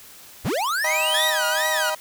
square linear sweep, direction up, 36.71 to 3951 Hz, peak -22 dBFS, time 0.44-1.31 s, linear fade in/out 20 ms
35% pulse chord, Eb augmented, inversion none, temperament equal with one note detuned, 622.3 / 784 / 970.8 Hz, Eb5 / G5 / B5, 0 / 0 / -30 cents, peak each -24 / -30 / -25 dBFS, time 0.84-1.95 s, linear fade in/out 5 ms
sawtooth tone with vibrato, 1661.2 Hz, G#6, in tune, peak -19 dBFS, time 1.14-1.9 s, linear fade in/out 5 ms, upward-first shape sine, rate 2.3 Hz, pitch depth 270 cents each way
effects white hiss -45 dBFS RMS until 2 s

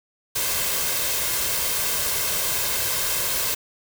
white noise with comb filter, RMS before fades -24 dBFS, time 0.35-3.55 s, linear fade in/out 10 ms, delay 1.9 ms, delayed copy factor +0.5, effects none

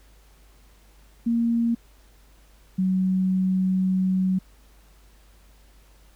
sine tone pair in turn, 232.8 / 187.13 Hz, A#3 / F#3, -2 / +20 cents, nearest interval major third, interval 378 cents, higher first, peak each -19 dBFS, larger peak neither, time 1.26-1.75 / 2.78-4.39 s, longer second, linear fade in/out 10 ms, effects added 50 Hz sine -52 dBFS peak until 6.15 s + pink hiss -59 dBFS RMS until 6.15 s

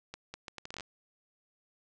accelerating click train, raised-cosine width 0.2 ms, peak -24 dBFS, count 11, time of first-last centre 0.14-0.807 s, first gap 200 ms, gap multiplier 0.71, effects resampled to 22050 Hz + 11-bit

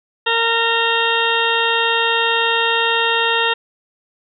harmonic tone, 460.3 Hz, A#4, 22 cents flat, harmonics 1 / 2 / 3 / 4 / 6 / 7 / 8, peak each -22 / -21 / -23 / -21 / -21 / -24 / -23 dBFS, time 0.26-3.54 s, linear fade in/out 10 ms, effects none

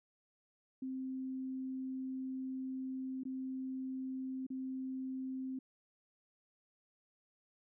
sine tone with dropouts, 261.6 Hz, C4, in tune, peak -38 dBFS, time 0.82-5.59 s, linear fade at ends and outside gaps 5 ms, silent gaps 3.235-3.252 / 4.467-4.502 s, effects none

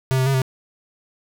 square tone with pitch steps, 131.5 / 130.2 / 136.1 / 130.8 Hz, C3 / C3 / C#3 / C3, +9 / -8 / -31 / 0 cents, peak -17 dBFS, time 0.11-0.418 s, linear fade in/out 0 ms, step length 77 ms, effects none

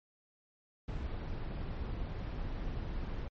brown noise, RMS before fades -38 dBFS, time 0.88-3.28 s, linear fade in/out 5 ms, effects low-pass 4000 Hz 12 dB/octave + MP3 32 kbps

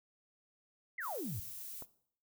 sine exponential sweep, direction down, 2142 to 82.41 Hz, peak -38 dBFS, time 0.98-1.4 s, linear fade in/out 5 ms
violet noise, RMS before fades -46 dBFS, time 1-1.86 s, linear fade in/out 50 ms
click, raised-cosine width 1 ms, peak -34 dBFS, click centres 1.823 s
effects noise-tail reverb RT60 0.6 s tail -18 dB re dry

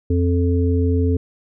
harmonic tone, 87.31 Hz, F2, in tune, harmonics 1 / 3 / 5, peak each -16 / -21 / -23 dBFS, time 0.1-1.17 s, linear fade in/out 5 ms, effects none

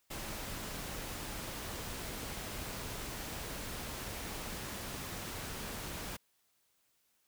pink noise, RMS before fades -42 dBFS, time 0.1-6.17 s, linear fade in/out 10 ms, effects white hiss -75 dBFS RMS until 7.27 s

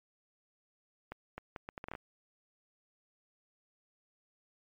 accelerating click train, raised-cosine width 0.5 ms, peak -26 dBFS, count 10, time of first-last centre 1.12-1.952 s, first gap 260 ms, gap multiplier 0.7, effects MP3 64 kbps

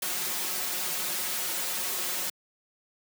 white noise with comb filter, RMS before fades -31 dBFS, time 0.02-2.3 s, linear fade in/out 5 ms, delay 5.5 ms, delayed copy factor +0.95, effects high-pass 200 Hz 12 dB/octave

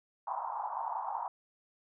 white band-pass noise, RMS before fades -37 dBFS, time 0.27-1.28 s, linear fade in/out 2 ms, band 780 to 1000 Hz, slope 48 dB/octave, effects none

